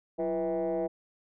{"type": "tone with frequency modulation", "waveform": "sine", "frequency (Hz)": 493.9, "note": "B4", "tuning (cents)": 0, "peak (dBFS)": -26, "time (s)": [0.18, 0.88], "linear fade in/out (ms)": 20, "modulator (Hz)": 154, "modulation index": 1.4, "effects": ["tanh soft clip ceiling -24 dBFS"]}